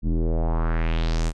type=tone with low-pass filter sweep; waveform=square; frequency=40.86 Hz; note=E1; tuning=14 cents flat; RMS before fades=-22 dBFS; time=0.02-1.33 s; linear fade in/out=50 ms; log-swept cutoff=220 to 8900 Hz; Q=2.5; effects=none